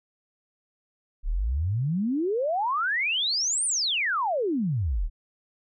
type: exponential two-way sweep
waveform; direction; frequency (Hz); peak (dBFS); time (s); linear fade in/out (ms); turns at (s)
sine; up then down; 32.7 to 9430 to 32.7; -23; 1.23-5.1; 50; 3.65
effects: none